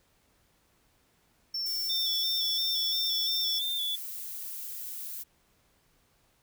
triangle tone, 5410 Hz, E8, 44 cents sharp, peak -29 dBFS, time 1.54-3.59 s, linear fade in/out 5 ms
violet noise, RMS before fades -39 dBFS, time 1.65-5.24 s, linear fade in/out 20 ms
sine tone with vibrato, 3520 Hz, A7, in tune, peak -29 dBFS, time 1.89-3.96 s, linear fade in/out 10 ms, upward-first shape square, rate 2.9 Hz, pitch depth 35 cents each way
effects pink hiss -68 dBFS RMS until 6.42 s

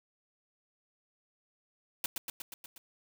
white noise with echo, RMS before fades -33 dBFS, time 2.04-2.06 s, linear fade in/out 2 ms, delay 120 ms, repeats 6, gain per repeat -3 dB, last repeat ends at 2.78 s, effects none

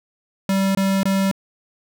square tone bursts, 193.9 Hz, G3, 19 cents flat, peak -17 dBFS, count 3, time 0.49-1.314 s, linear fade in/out 2 ms, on 260 ms, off 22 ms, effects none

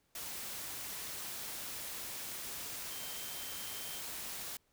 sine tone in noise, 3136 Hz, G7, in tune, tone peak -51 dBFS, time 2.91-4.01 s, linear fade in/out 2 ms, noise white, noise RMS -43 dBFS, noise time 0.15-4.57 s, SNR -11 dB, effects pink hiss -75 dBFS RMS until 4.72 s

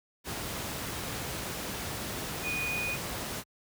sine tone in noise, 2470 Hz, D#7, 13 cents flat, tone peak -31 dBFS, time 2.42-2.98 s, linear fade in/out 50 ms, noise pink, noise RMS -36 dBFS, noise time 0.24-3.44 s, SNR +2 dB, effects high-pass 60 Hz 12 dB/octave

